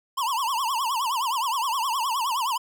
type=tone with vibrato; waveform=square; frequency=999 Hz; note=B5; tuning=20 cents sharp; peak=-24 dBFS; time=0.17-2.58 s; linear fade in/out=10 ms; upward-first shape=triangle; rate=9.6 Hz; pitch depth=250 cents each way; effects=none